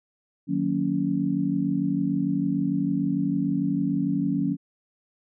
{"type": "chord", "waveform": "sine", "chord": "D# minor seventh", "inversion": "none", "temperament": "just", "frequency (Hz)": [155.56, 186.68, 233.3, 280], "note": ["D#3", "F#3", "A#3", "C#4"], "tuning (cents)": [0, 16, 2, 18], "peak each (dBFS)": [-30, -27, -30, -25], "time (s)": [0.47, 4.57], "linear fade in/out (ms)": 50, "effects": []}